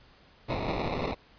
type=noise with sample-and-hold; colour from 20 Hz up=blue; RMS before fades=-31 dBFS; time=0.48-1.15 s; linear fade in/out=20 ms; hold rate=1575 Hz; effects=pink hiss -58 dBFS RMS until 1.38 s + resampled to 11025 Hz